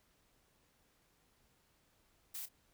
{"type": "noise with echo", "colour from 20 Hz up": "blue", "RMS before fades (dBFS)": -44, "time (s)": [2.34, 2.46], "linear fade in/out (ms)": 10, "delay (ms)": 30, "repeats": 1, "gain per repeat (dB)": -14, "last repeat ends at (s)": 2.49, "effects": ["pink hiss -73 dBFS RMS until 2.73 s"]}